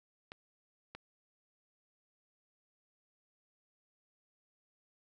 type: clicks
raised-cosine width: 0.3 ms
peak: -29 dBFS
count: 2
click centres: 0.319 / 0.95 s
effects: none